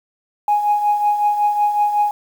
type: tone with tremolo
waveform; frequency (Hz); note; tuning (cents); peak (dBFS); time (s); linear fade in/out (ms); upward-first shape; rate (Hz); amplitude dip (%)
sine; 830.6; G#5; 0; -10; 0.48-2.11; 2; triangle; 5.4; 65
effects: tanh soft clip ceiling -8 dBFS + 7-bit